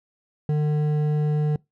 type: tone with hard clipping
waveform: sine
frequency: 150.3 Hz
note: D3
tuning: 40 cents sharp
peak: -21 dBFS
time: 0.49-1.56 s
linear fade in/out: 2 ms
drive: 8 dB
effects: noise-tail reverb RT60 0.2 s tail -24 dB re dry